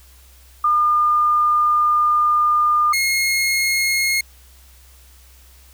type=tone pair in turn; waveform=sine / sawtooth; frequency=1209 / 2154 Hz; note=D6 / C7; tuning=+50 / +50 cents; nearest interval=minor seventh; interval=1000 cents; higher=second; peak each=-13 dBFS; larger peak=neither; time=0.64-2.93 / 2.93-4.21 s; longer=first; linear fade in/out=5 ms; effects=added 64 Hz sine -46 dBFS peak until 5.73 s + white hiss -51 dBFS RMS until 5.73 s